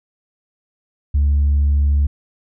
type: tone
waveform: sine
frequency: 71.7 Hz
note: D2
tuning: 41 cents flat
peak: -10 dBFS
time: 1.14-2.07 s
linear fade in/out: 10 ms
effects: tanh soft clip ceiling -10 dBFS